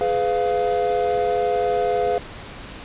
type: chord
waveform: triangle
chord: F diminished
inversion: first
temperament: just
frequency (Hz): 419.1 / 502.9 / 698.5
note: Ab4 / Cb5 / F5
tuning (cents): +16 / +31 / 0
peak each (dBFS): -21 / -21 / -20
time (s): 0.01-2.18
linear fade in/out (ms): 0
effects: pink hiss -37 dBFS RMS until 2.84 s + resampled to 8000 Hz